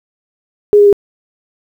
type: tone with pitch steps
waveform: sine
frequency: 414.1 / 409.3 / 404.6 Hz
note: G#4 / G#4 / G#4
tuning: -5 / -25 / -45 cents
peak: -3 dBFS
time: 0.73-0.928 s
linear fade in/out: 0 ms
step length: 66 ms
effects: 7-bit